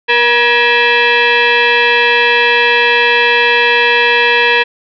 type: tone with frequency modulation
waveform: sine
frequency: 475.6 Hz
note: A#4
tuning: 35 cents sharp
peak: -7 dBFS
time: 0.08-4.64 s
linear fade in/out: 20 ms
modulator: 717 Hz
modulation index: 3.9
effects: none